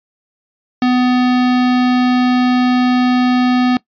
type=tone; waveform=square; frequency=250 Hz; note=B3; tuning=21 cents sharp; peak=-11 dBFS; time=0.82-3.77 s; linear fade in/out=2 ms; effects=noise-tail reverb RT60 0.1 s tail -21 dB re dry + resampled to 11025 Hz